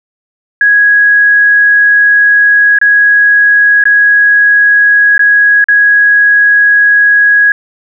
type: tone with dropouts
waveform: sine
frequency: 1661.2 Hz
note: G#6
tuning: in tune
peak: -3 dBFS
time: 0.61-7.52 s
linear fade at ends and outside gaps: 2 ms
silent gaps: 2.787-2.814 / 3.839-3.854 / 5.179-5.193 / 5.642-5.685 s
effects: none